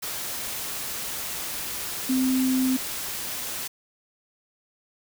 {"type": "tone in noise", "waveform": "sine", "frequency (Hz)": 259.2, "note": "C4", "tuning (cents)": -16, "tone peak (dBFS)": -20, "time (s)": [2.09, 2.77], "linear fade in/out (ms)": 10, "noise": "white", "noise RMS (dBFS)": -32, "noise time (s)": [0.02, 3.68], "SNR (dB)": 9, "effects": []}